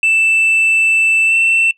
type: tone with pitch glide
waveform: sine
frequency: 2650 to 2682 Hz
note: E7 to E7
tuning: +9 to +29 cents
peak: -7 dBFS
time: 0.03-1.71 s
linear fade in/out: 2 ms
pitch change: +20 cents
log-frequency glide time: 1.26-1.35 s
effects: noise-tail reverb RT60 0.1 s tail -20 dB re dry + tanh soft clip ceiling -8 dBFS